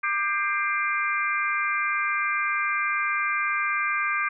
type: harmonic tone with a mistuned harmonic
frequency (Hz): 396.7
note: G4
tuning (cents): +21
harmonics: 3 / 4 / 5 / 6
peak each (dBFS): -27 / -28 / -29 / -30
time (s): 0.03-4.29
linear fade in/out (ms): 10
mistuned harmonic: 5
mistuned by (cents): +89
effects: none